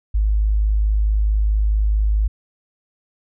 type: tone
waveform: sine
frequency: 52.3 Hz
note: G#1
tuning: 13 cents sharp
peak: -14 dBFS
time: 0.14-2.28 s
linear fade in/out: 10 ms
effects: none